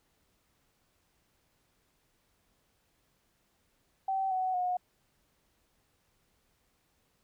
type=tone with pitch steps; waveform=sine; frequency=770 / 746.8 / 724.3 Hz; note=G5 / F#5 / F#5; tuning=-31 / +16 / -37 cents; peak=-28 dBFS; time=4.08-4.77 s; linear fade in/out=5 ms; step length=230 ms; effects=pink hiss -73 dBFS RMS until 7.23 s